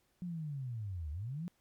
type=linear two-way sweep; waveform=sine; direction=down then up; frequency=181.9 to 70.9 to 181.9 Hz; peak=-37 dBFS; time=0.22-1.48 s; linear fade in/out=0 ms; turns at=1.11 s; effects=pink hiss -75 dBFS RMS until 1.6 s + MP3 96 kbps